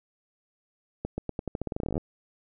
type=accelerating click train; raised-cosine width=2 ms; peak=-17 dBFS; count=20; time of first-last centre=1.05-1.979 s; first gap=130 ms; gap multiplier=0.87; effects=none